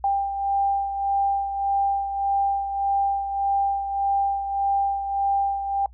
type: beating tone pair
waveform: sine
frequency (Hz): 793 / 794.7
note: G5 / G5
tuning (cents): +20 / +23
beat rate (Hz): 1.7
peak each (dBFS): -21 / -29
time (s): 0.04-5.86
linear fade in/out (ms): 2
effects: noise-tail reverb RT60 0.1 s tail -24 dB re dry + added 60 Hz sine -44 dBFS peak until 5.93 s